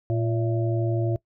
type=harmonic tone with a mistuned harmonic; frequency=115.1 Hz; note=A#2; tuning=22 cents flat; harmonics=1 / 3 / 5 / 6; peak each=-23 / -28 / -34 / -33 dBFS; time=0.1-1.16 s; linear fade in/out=0 ms; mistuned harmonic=6; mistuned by=-59 cents; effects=noise-tail reverb RT60 0.1 s tail -21 dB re dry